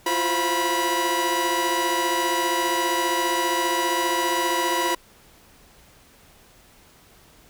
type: tone cluster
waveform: sawtooth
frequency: 341.8 / 356.8 / 524 / 975 Hz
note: F4 / F4 / C5 / B5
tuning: -37 / +37 / +2 / -23 cents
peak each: -24 / -27 / -26 / -19 dBFS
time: 0.06-4.95 s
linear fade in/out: 5 ms
effects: pink hiss -53 dBFS RMS until 7.49 s